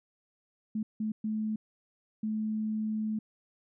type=tone bursts at uneven times; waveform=sine; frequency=216.4 Hz; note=A3; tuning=29 cents flat; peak=-29 dBFS; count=4; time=0.75-0.83 / 1-1.12 / 1.24-1.56 / 2.23-3.19 s; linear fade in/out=5 ms; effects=none